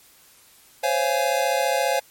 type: chord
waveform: square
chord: Db major seventh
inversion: third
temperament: just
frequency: 519.7 / 554.4 / 693 / 831.5 Hz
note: C5 / Db5 / F5 / Ab5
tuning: -12 / 0 / -14 / +2 cents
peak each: -26 dBFS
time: 0.83-2 s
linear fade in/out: 10 ms
effects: white hiss -53 dBFS RMS until 2.1 s + MP3 64 kbps